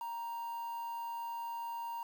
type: tone with quantisation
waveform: triangle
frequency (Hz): 932.3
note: A#5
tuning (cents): 0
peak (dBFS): -36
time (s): 0.01-2.03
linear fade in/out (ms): 2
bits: 9
effects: none